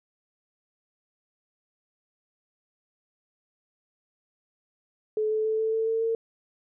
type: tone with pitch steps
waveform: sine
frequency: 430.7 / 434.4 / 438.2 / 442 / 445.9 / 449.8 / 453.7 Hz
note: A4 / A4 / A4 / A4 / A4 / A4 / A#4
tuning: -37 / -22 / -7 / +8 / +23 / +38 / -47 cents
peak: -23 dBFS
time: 5.17-6.15 s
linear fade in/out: 2 ms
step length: 140 ms
effects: none